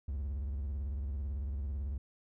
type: tone with vibrato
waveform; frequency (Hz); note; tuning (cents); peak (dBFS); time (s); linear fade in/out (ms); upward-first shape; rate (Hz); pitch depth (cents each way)
triangle; 69.2; C#2; -2; -32; 0.08-1.98; 5; sine; 18; 200
effects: none